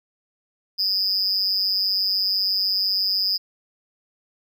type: tone with amplitude modulation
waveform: triangle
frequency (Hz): 4978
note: D#8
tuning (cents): 0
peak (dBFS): -14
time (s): 0.78-3.38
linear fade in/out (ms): 20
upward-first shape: sine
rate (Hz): 194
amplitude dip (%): 100
effects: none